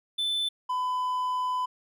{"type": "tone pair in turn", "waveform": "triangle", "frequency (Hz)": [3520, 1004.7], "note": ["A7", "B5"], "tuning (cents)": [0, 29], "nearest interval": "octave + minor seventh", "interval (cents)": 2171, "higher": "first", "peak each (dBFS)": -24, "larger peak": "neither", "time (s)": [[0.18, 0.49], [0.69, 1.66]], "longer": "second", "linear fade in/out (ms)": 10, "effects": []}